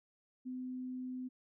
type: tone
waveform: sine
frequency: 254.5 Hz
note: C4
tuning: 48 cents flat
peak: -39 dBFS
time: 0.45-1.29 s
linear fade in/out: 20 ms
effects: none